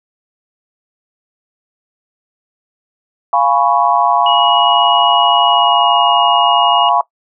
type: chord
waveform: sine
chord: C# dominant seventh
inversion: first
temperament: equal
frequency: 698.5 / 830.6 / 987.8 / 1108.7 Hz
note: E#5 / G#5 / B5 / C#6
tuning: 0 / 0 / 0 / 0 cents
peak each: -15 dBFS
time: 3.33-7.01 s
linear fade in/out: 2 ms
type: tone with pitch glide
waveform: sine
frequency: 2901 to 2871 Hz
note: F#7 to F7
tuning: -35 to +47 cents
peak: -15 dBFS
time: 4.26-6.89 s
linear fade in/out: 2 ms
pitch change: -18 cents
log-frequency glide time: 5.5-5.97 s
effects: noise-tail reverb RT60 0.1 s tail -19 dB re dry